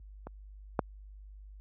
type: clicks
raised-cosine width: 1 ms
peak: -27 / -12 dBFS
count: 2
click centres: 0.27 / 0.792 s
effects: added 50 Hz sine -42 dBFS peak until 1.6 s + high-pass 60 Hz 12 dB/octave